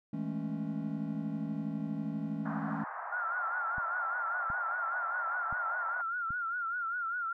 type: chord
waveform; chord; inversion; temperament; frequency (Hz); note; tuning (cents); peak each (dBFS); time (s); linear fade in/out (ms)
triangle; A major seventh; second; equal with one note detuned; 161.61 / 207.7 / 220 / 277.2; E3 / G#3 / A3 / C#4; -34 / 0 / 0 / 0; -37; 0.13-2.84; 5
type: band-pass noise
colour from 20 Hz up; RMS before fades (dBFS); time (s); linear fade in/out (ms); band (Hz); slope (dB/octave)
pink; -41; 2.45-6.02; 10; 680 to 1600; 48
type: tone with vibrato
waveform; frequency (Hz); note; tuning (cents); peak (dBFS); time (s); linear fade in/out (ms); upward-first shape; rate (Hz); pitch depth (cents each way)
sine; 1396.9; F6; 0; -32; 3.12-7.33; 5; triangle; 5; 110
type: clicks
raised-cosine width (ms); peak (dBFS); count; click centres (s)
5; -32; 4; 3.782 / 4.502 / 5.527 / 6.306
effects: none